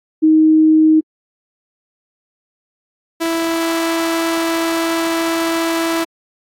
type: tone pair in turn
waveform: sine / sawtooth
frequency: 313.7 / 330.5 Hz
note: D#4 / E4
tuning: +14 / +5 cents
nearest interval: minor second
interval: 91 cents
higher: second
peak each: -7 / -12 dBFS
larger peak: first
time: 0.22-1.01 / 3.2-6.05 s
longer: second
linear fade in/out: 20 ms
effects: AAC 48 kbps